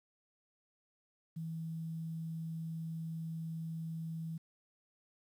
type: tone with quantisation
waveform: sine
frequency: 162.6 Hz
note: E3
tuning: 23 cents flat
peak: -38 dBFS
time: 1.36-4.38 s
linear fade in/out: 10 ms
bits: 11
effects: none